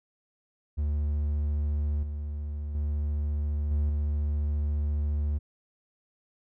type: tone with level steps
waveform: triangle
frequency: 73.8 Hz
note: D2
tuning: 9 cents sharp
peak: -23 / -29 / -24 / -21 / -23 dBFS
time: 0.77-5.39 s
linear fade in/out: 20 ms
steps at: 2.03 / 2.75 / 3.71 / 3.89 s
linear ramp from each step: 2 ms
effects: none